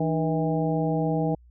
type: harmonic tone with a mistuned harmonic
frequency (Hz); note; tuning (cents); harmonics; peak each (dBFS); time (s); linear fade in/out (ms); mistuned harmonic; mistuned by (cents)
161.2; E3; -38; 1 / 2 / 3 / 4 / 5; -25 / -28 / -30 / -31 / -32; 0-1.35; 5; 2; -100
effects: added 60 Hz sine -50 dBFS peak until 1.5 s